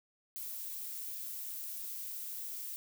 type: noise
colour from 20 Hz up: violet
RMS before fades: -42 dBFS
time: 0.36-2.76 s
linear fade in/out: 0 ms
effects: none